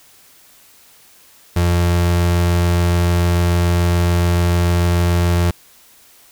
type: tone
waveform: 35% pulse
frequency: 86.9 Hz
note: F2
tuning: 8 cents flat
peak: -11 dBFS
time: 1.56-5.51 s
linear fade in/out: 5 ms
effects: white hiss -48 dBFS RMS until 6.31 s